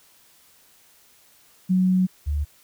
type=tone pair in turn; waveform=sine; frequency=185 / 73.42 Hz; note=F#3 / D2; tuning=0 / 0 cents; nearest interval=octave + major third; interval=1600 cents; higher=first; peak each=-16 / -21 dBFS; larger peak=first; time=1.69-2.07 / 2.26-2.45 s; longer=first; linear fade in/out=20 ms; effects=white hiss -56 dBFS RMS until 2.63 s